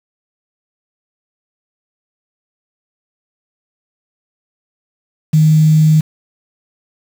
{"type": "tone with quantisation", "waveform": "sine", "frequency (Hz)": 155.56, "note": "D#3", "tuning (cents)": 0, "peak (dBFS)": -6, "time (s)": [5.33, 6.01], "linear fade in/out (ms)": 10, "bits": 5, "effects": []}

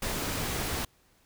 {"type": "noise", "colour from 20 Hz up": "pink", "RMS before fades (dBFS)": -32, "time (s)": [0.02, 0.85], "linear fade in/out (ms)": 5, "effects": ["pink hiss -65 dBFS RMS until 1.25 s"]}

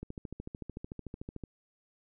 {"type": "click train", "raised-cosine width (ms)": 3, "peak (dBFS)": -27, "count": 20, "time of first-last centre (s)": [0.03, 1.437], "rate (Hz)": 13.5, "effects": []}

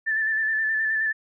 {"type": "tone with vibrato", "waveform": "sine", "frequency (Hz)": 1760, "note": "A6", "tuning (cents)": 0, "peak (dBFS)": -21, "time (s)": [0.06, 1.13], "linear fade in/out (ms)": 20, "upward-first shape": "square", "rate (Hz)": 9.5, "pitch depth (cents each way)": 24, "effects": []}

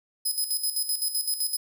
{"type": "tone with tremolo", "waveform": "5% pulse", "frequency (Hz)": 5050, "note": "D#8", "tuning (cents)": 25, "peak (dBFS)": -18, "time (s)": [0.25, 1.57], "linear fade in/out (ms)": 10, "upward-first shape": "square", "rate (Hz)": 7.8, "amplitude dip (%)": 65, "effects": []}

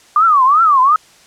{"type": "tone with vibrato", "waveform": "sine", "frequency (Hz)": 1173, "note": "D6", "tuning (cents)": -2, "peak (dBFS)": -7, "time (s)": [0.16, 0.96], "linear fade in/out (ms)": 2, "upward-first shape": "triangle", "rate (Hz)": 2.7, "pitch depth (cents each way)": 280, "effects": ["white hiss -46 dBFS RMS until 1.26 s", "low-pass 8000 Hz 12 dB/octave"]}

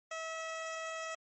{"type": "tone", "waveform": "15% pulse", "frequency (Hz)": 647, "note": "E5", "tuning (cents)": -32, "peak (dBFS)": -32, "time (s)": [0.11, 1.15], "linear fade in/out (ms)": 5, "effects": ["MP3 32 kbps"]}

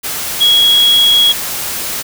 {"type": "tone in noise", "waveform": "sine", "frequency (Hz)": 3319, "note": "G#7", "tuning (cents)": -2, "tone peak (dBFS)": -6, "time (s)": [0.4, 1.33], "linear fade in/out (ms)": 20, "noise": "white", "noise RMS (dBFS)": -20, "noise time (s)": [0.03, 2.03], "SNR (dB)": 11, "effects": []}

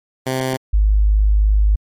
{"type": "tone pair in turn", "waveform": ["10% pulse", "sine"], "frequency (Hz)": [130.5, 51.67], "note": ["C3", "G#1"], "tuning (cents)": [-4, -8], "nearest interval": "octave + major third", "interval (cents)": 1604, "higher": "first", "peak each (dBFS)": -10, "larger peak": "neither", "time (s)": [[0.26, 0.57], [0.73, 1.76]], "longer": "second", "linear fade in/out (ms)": 10, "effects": ["MP3 64 kbps"]}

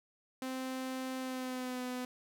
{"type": "tone with pitch glide", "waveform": "sawtooth", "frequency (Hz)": [259.9, 250.8], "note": ["C4", "B3"], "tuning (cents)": [-11, 27], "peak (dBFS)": -33, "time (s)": [0.42, 2.05], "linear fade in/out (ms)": 2, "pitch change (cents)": -62, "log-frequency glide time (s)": [1.19, 1.82], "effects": []}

